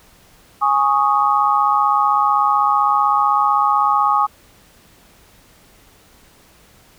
sine chord, Ab suspended fourth, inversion none, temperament equal, 830.6 / 1108.7 / 1244.5 Hz, Ab5 / Db6 / Eb6, 0 / 0 / 0 cents, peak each -17 dBFS, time 0.61-4.27 s, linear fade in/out 20 ms, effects pink hiss -50 dBFS RMS until 6.98 s

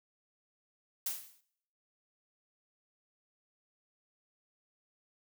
blue noise with exponential decay, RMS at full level -32 dBFS, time 1.06-1.41 s, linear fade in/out 5 ms, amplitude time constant 75 ms, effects noise-tail reverb RT60 0.7 s tail -20 dB re dry

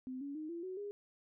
sine tone with pitch steps, 257.2 / 282.1 / 309.4 / 339.4 / 372.2 / 408.3 Hz, C4 / C#4 / D#4 / F4 / F#4 / G#4, -30 / +30 / -10 / -49 / +10 / -29 cents, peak -40 dBFS, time 0.07-0.91 s, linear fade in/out 0 ms, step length 140 ms, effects none

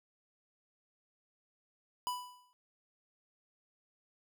square tone with exponential decay, 990 Hz, B5, 4 cents sharp, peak -32 dBFS, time 2.07-2.53 s, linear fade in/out 0 ms, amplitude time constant 99 ms, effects none

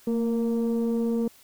sine tone pair together, 229 / 466.2 Hz, A#3 / A#4, -31 / 0 cents, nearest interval octave, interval 1231 cents, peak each -22 / -26 dBFS, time 0.07-1.28 s, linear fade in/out 5 ms, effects tanh soft clip ceiling -19 dBFS + white hiss -55 dBFS RMS until 1.43 s

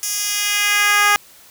10% pulse tone with high-pass filter sweep, 411.6 Hz, G#4, 16 cents flat, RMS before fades -17 dBFS, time 0.03-1.16 s, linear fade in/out 0 ms, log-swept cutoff 6500 to 1000 Hz, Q 1.1, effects white hiss -46 dBFS RMS until 1.5 s

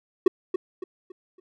triangle tone with echo, 370 Hz, F#4, in tune, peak -10 dBFS, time 0.26-0.28 s, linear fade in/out 5 ms, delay 280 ms, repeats 4, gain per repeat -9 dB, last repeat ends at 1.4 s, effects none

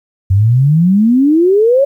sine exponential sweep, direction up, 92.5 to 570 Hz, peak -6 dBFS, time 0.3-1.85 s, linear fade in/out 10 ms, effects 8-bit

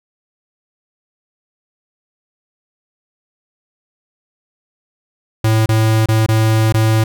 square tone with dropouts, 110.5 Hz, A2, 8 cents sharp, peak -11 dBFS, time 5.44-7.04 s, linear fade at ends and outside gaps 5 ms, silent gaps 5.66-5.689 / 6.06-6.086 / 6.263-6.286 / 6.725-6.742 s, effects none

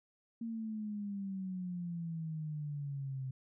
sine exponential sweep, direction down, 231.4 to 130 Hz, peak -37 dBFS, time 0.41-3.31 s, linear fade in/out 5 ms, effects none

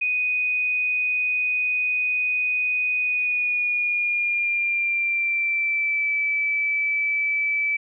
sine tone with pitch glide, 2489 to 2309 Hz, D#7 to D7, 0 to -30 cents, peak -20 dBFS, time 0.01-7.77 s, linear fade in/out 10 ms, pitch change -130 cents, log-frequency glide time 2.99-6.11 s, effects none

